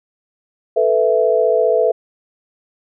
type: chord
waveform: sine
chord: A suspended second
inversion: none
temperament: just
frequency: 440 / 495 / 660 Hz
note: A4 / B4 / E5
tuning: 0 / +4 / +2 cents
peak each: -16 dBFS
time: 0.76-1.92 s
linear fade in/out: 10 ms
effects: none